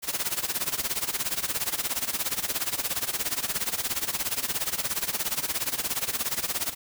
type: noise with tremolo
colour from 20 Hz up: white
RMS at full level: -26 dBFS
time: 0.02-6.75 s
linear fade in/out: 50 ms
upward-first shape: sine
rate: 17 Hz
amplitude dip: 85%
effects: none